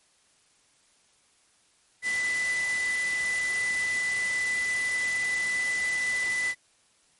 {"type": "tone in noise", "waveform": "sine", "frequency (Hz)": 1994, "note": "B6", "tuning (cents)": 16, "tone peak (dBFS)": -25, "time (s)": [2.02, 6.55], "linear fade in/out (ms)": 50, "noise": "white", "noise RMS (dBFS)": -36, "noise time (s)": [2.02, 6.55], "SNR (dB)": 8, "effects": ["white hiss -64 dBFS RMS until 7.19 s", "MP3 48 kbps"]}